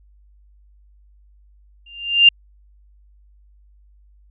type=tone with exponential growth; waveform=sine; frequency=2794 Hz; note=F7; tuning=in tune; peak=-4 dBFS; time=1.86-2.29 s; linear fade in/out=5 ms; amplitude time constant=93 ms; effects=added 50 Hz sine -49 dBFS peak until 4.3 s